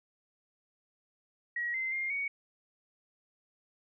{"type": "tone with pitch steps", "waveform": "sine", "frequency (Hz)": [1908, 2071, 2117, 2237], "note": ["A#6", "C7", "C7", "C#7"], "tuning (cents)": [40, -18, 20, 15], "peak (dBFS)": -31, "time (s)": [1.56, 2.28], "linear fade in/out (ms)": 5, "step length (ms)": 180, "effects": []}